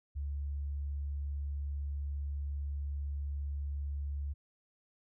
sine tone, 71.2 Hz, C#2, 47 cents sharp, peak -34 dBFS, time 0.15-4.34 s, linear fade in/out 20 ms, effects none

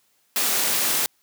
white high-pass noise, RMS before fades -22 dBFS, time 0.36-1.06 s, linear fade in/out 0 ms, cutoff 170 Hz, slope 12 dB/octave, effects white hiss -65 dBFS RMS until 1.22 s + high-pass 100 Hz 12 dB/octave

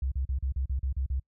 sine tone bursts, 66 Hz, C2, 16 cents sharp, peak -26 dBFS, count 9, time 0.02-1.197 s, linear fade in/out 5 ms, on 97 ms, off 38 ms, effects noise-tail reverb RT60 0.1 s tail -26 dB re dry

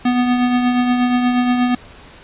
square tone with tremolo, 246.9 Hz, B3, in tune, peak -12 dBFS, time 0.05-1.75 s, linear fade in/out 5 ms, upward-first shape triangle, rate 8.4 Hz, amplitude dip 45%, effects pink hiss -41 dBFS RMS until 2.23 s + resampled to 8000 Hz

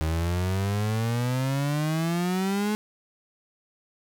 35% pulse exponential sweep, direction up, 78 to 214.2 Hz, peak -22 dBFS, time 0.01-2.75 s, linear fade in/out 0 ms, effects none

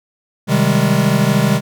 square chord, Ab major seventh, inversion first, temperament equal with one note detuned, 130.81 / 155.56 / 194.42 / 207.7 Hz, C3 / Eb3 / G3 / Ab3, 0 / 0 / -14 / 0 cents, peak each -18 dBFS, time 0.47-1.61 s, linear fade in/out 50 ms, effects none

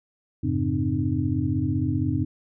sine tone cluster, 90.8 / 106.5 / 136.6 / 260 / 304.6 Hz, F#2 / G#2 / C#3 / C4 / D#4, -32 / +44 / -25 / -11 / -37 cents, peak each -28 dBFS, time 0.43-2.25 s, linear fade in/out 10 ms, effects none

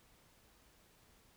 silence, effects pink hiss -67 dBFS RMS until 1.36 s

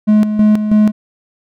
triangle tone with tremolo, 212.4 Hz, G#3, 39 cents sharp, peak -4 dBFS, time 0.07-0.92 s, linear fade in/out 20 ms, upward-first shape square, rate 3.1 Hz, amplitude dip 60%, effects none

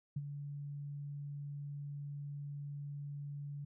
sine tone with ADSR envelope, 143.6 Hz, D3, 39 cents flat, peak -33 dBFS, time 0.16-3.65 s, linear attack 7 ms, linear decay 40 ms, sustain -8 dB, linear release 8 ms, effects none

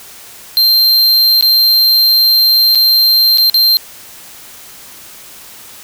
square tone with dropouts, 4159 Hz, C8, 11 cents flat, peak -7 dBFS, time 0.57-3.77 s, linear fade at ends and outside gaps 0 ms, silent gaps 1.41-1.425 / 2.749-2.755 / 3.374-3.382 / 3.498-3.543 s, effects white hiss -35 dBFS RMS until 5.83 s

